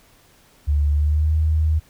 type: tone with pitch glide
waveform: sine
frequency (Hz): 73 to 78.24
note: D2 to D#2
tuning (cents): -10 to +10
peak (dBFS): -15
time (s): 0.67-1.8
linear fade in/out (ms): 20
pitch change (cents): +120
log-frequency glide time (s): 0.91-1.35
effects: pink hiss -54 dBFS RMS until 1.89 s

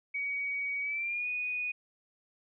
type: tone with pitch glide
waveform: sine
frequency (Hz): 2257 to 2476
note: C#7 to D#7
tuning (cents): +31 to -9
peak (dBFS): -31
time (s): 0.14-1.72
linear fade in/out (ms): 10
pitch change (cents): +160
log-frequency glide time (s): 0.81-1.28
effects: none

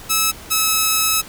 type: tone pair in turn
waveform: 5% pulse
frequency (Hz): 1300 / 1294.3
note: E6 / E6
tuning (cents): -24 / -32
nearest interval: unison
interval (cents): 8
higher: first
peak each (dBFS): -3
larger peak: neither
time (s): 0.09-0.32 / 0.5-1.22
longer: second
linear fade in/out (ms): 20
effects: pink hiss -38 dBFS RMS until 1.28 s

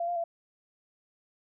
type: tone with pitch steps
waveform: sine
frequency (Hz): 685 / 699 / 676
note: F5 / F5 / E5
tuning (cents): -34 / +1 / +43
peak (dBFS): -28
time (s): 0-0.24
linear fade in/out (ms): 5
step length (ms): 80
effects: none

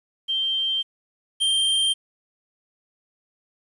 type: tone pair in turn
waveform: sine / square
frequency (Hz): 3147 / 3164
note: G7 / G7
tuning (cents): +6 / +15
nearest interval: unison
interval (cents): 9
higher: second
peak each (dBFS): -21 / -19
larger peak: second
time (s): 0.28-0.83 / 1.4-1.94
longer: first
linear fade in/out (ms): 20
effects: resampled to 24000 Hz + 9-bit

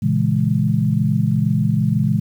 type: chord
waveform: sine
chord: A# half-diminished seventh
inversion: none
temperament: equal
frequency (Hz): 116.54 / 138.59 / 164.81 / 207.7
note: A#2 / C#3 / E3 / G#3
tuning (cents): 0 / 0 / 0 / 0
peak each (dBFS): -20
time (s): 0.02-2.2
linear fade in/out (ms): 10
effects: 8-bit

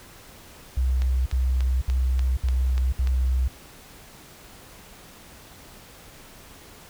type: tone bursts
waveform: sine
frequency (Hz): 64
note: C2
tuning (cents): -38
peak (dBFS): -19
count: 5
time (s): 0.77-3.48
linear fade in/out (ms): 5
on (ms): 490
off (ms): 65
type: click train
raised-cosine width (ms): 0.2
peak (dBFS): -19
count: 8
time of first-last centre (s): 1.02-3.073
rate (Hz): 3.41
effects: pink hiss -47 dBFS RMS until 6.89 s

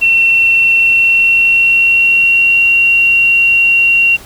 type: tone with pitch glide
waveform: sine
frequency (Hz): 2712 to 2750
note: E7 to F7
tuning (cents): +49 to -27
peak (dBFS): -6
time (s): 0.01-4.17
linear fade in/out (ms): 20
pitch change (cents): +24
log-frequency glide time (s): 0.72-2.69
effects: pink hiss -35 dBFS RMS until 4.25 s

